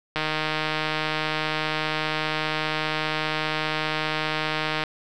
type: click train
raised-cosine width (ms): 0.3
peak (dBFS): -9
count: 726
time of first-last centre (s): 0.16-4.837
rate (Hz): 155
effects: none